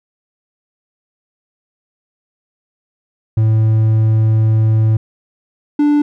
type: tone pair in turn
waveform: triangle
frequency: 110 / 293.7 Hz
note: A2 / D4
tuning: 0 / 0 cents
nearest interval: octave + perfect fourth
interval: 1700 cents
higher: second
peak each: -7 dBFS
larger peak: neither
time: 3.37-4.97 / 5.79-6.02 s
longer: first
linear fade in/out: 5 ms
effects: none